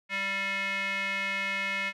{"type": "tone with band-pass filter", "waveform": "square", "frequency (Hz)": 196, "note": "G3", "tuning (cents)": 0, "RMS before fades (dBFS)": -31, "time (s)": [0.09, 1.93], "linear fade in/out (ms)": 50, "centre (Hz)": 2200, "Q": 4.4, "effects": []}